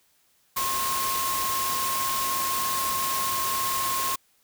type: tone in noise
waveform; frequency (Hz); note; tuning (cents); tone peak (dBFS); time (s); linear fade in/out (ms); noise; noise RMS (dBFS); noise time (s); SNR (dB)
sine; 1072; C6; +42; -27; 0.56-4.16; 10; white; -29; 0.56-4.16; -1
effects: white hiss -65 dBFS RMS until 4.43 s